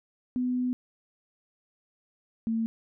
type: tone pair in turn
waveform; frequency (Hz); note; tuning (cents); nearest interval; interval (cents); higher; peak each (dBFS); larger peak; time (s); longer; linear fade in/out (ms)
sine; 250.2 / 225.7; B3 / A3; +23 / +44; major second; 179; first; -25; neither; 0.36-0.73 / 2.47-2.66; first; 0
effects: none